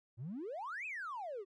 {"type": "exponential two-way sweep", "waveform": "triangle", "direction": "up then down", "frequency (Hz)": [105.1, 2637, 366.2], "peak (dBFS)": -37, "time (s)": [0.17, 1.45], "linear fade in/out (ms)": 50, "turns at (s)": 0.86, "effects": ["tanh soft clip ceiling -37 dBFS", "resampled to 24000 Hz"]}